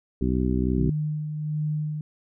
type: harmonic tone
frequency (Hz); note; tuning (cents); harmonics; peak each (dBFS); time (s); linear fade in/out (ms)
63; B1; +35; 1 / 2 / 3 / 4 / 5 / 6; -26 / -29 / -27 / -27 / -31 / -31; 0.21-0.9; 5
type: tone with tremolo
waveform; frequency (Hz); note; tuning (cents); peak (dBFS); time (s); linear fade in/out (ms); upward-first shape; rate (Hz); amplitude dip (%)
sine; 152; D#3; -40; -23; 0.78-2.01; 2; sine; 1.4; 45
effects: none